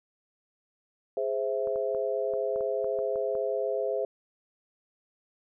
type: chord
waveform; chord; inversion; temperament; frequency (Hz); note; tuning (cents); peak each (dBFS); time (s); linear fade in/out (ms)
sine; Ab augmented; none; equal; 415.3 / 523.3 / 659.3; Ab4 / C5 / E5; 0 / 0 / 0; -31 / -30 / -32; 1.17-4.05; 2
type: clicks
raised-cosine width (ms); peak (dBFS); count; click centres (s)
1; -31; 10; 1.673 / 1.759 / 1.948 / 2.337 / 2.56 / 2.608 / 2.844 / 2.989 / 3.158 / 3.352
effects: none